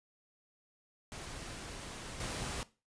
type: noise with level steps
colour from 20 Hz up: pink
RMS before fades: -45 / -39 dBFS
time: 1.12-2.63 s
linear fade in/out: 0 ms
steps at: 2.2 s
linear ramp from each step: 5 ms
effects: noise-tail reverb RT60 0.3 s tail -18 dB re dry + resampled to 22050 Hz